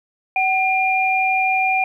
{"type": "tone pair together", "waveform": "sine", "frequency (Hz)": [758, 2402], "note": ["F#5", "D7"], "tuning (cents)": [42, 38], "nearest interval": "octave + minor sixth", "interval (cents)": 1996, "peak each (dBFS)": -18, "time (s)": [0.36, 1.84], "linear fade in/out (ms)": 2, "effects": ["9-bit"]}